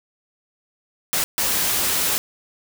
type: noise bursts at uneven times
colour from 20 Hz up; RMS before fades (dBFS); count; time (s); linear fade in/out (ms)
white; -21; 2; 1.13-1.24 / 1.38-2.18; 0
effects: none